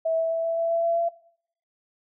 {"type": "tone with pitch steps", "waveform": "sine", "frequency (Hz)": [651, 654.8, 658.6, 662.4, 666.2, 670.1, 674, 677.9], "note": ["E5", "E5", "E5", "E5", "E5", "E5", "E5", "E5"], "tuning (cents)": [-22, -12, -2, 8, 18, 28, 38, 48], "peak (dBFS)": -21, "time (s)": [0.05, 1.09], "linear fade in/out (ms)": 10, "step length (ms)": 130, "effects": ["noise-tail reverb RT60 0.6 s tail -18 dB re dry"]}